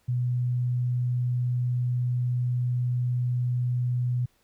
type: tone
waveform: sine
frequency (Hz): 123.47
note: B2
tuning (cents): 0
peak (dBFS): -23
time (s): 0.08-4.26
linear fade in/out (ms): 10
effects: pink hiss -67 dBFS RMS until 4.43 s